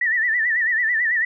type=tone with vibrato; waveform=sine; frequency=1864.7 Hz; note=A#6; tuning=in tune; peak=-17 dBFS; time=0.01-1.25 s; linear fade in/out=5 ms; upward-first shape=sine; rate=9.1 Hz; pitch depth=110 cents each way; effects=none